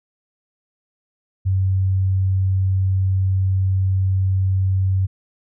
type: tone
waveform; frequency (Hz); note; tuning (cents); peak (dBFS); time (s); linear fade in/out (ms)
sine; 95; F#2; +46; -15; 1.45-5.07; 20
effects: none